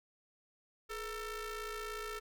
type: ring-modulated tone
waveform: sawtooth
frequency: 453.2 Hz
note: A#4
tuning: 49 cents flat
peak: -33 dBFS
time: 0.89-2.2 s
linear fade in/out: 20 ms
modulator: 878 Hz
effects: none